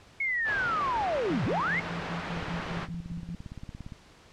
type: linear two-way sweep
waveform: sine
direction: down then up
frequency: 2208 to 95.4 to 2208 Hz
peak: -26 dBFS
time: 0.2-1.8 s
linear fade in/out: 5 ms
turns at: 1.45 s
type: low-pass noise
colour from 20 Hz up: white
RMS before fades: -37 dBFS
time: 0.44-2.88 s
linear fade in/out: 50 ms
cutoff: 1700 Hz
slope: 12 dB/octave
type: tone with tremolo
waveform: sine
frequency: 170 Hz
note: F3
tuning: 46 cents flat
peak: -33 dBFS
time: 1.3-3.35 s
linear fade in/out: 5 ms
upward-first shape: square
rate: 5 Hz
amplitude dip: 70%
type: click train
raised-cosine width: 5 ms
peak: -28 dBFS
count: 28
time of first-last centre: 2.37-3.922 s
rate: 17.4 Hz
effects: pink hiss -55 dBFS RMS until 4.32 s + low-pass 6000 Hz 12 dB/octave